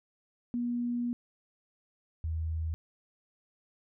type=tone pair in turn; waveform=sine; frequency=240.7 / 80.32 Hz; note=B3 / E2; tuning=-44 / -44 cents; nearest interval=octave + perfect fifth; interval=1900 cents; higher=first; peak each=-29 / -30 dBFS; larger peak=first; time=0.54-1.13 / 2.24-2.74 s; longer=first; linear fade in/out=0 ms; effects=none